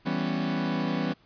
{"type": "chord", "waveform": "40% pulse", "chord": "C# half-diminished seventh", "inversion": "first", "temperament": "equal", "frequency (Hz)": [164.81, 196, 246.9, 277.2], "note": ["E3", "G3", "B3", "C#4"], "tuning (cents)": [0, 0, 0, 0], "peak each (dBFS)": -31, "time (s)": [0.05, 1.14], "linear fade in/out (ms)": 20, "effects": ["pink hiss -62 dBFS RMS until 1.25 s", "resampled to 11025 Hz"]}